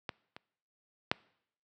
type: clicks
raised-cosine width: 0.3 ms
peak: -19 / -29 / -10 dBFS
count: 3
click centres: 0.092 / 0.365 / 1.115 s
effects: noise-tail reverb RT60 0.7 s tail -24 dB re dry + high-pass 100 Hz 12 dB/octave